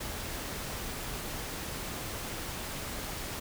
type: noise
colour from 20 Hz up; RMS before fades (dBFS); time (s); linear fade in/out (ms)
pink; -38; 0-3.4; 10
effects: none

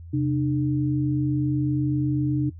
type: tone pair together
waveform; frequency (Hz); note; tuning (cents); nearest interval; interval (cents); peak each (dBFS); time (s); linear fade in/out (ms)
sine; 132.02 / 300.6; C3 / D4; +16 / +40; octave + major second; 1424; -23; 0.13-2.5; 10
effects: noise-tail reverb RT60 0.1 s tail -19 dB re dry + added 84 Hz sine -38 dBFS peak until 2.59 s

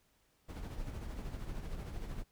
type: noise with tremolo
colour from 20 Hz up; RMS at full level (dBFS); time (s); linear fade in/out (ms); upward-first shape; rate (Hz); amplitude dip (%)
brown; -40; 0.48-2.24; 20; sine; 13; 45
effects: pink hiss -73 dBFS RMS until 2.31 s

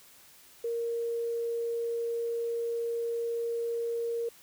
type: tone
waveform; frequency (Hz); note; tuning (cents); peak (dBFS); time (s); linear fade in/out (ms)
sine; 466.2; A#4; 0; -29; 0.64-4.29; 5
effects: white hiss -56 dBFS RMS until 4.42 s

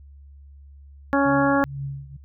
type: harmonic tone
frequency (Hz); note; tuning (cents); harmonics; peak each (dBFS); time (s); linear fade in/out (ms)
278.5; C#4; +8; 1 / 2 / 3 / 4 / 5 / 6; -20 / -23 / -25 / -26 / -27 / -28; 1.13-1.64; 0
type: tone with tremolo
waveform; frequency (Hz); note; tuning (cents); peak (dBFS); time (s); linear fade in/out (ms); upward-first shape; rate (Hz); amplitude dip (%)
sine; 138.59; C#3; 0; -26; 1.25-2.17; 10; triangle; 2.1; 90
effects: added 70 Hz sine -43 dBFS peak until 2.24 s

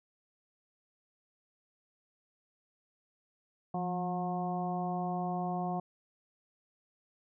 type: harmonic tone with a mistuned harmonic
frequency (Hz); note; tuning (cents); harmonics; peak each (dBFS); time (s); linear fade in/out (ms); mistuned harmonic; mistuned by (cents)
180; F#3; -47; 1 / 2 / 3 / 4 / 5 / 6; -35 / -42 / -47 / -35 / -45 / -45; 3.74-5.8; 5; 1; -47
effects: none

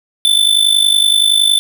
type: tone with amplitude modulation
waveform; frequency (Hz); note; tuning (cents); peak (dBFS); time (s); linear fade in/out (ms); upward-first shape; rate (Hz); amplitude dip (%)
square; 3520; A7; 0; -6; 0.25-1.59; 0; sine; 50.7; 75
effects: none

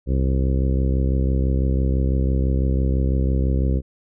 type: harmonic tone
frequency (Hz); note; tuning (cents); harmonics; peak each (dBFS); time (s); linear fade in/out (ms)
66; C2; +16; 1 / 2 / 3 / 4 / 5 / 6 / 7 / 8; -18 / -24 / -28 / -30 / -32 / -34 / -35 / -36; 0.06-3.82; 50
effects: none

